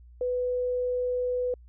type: tone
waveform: sine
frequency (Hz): 497.2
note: B4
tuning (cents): +12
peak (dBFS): -25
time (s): 0.21-1.54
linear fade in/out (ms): 2
effects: added 60 Hz sine -48 dBFS peak until 1.68 s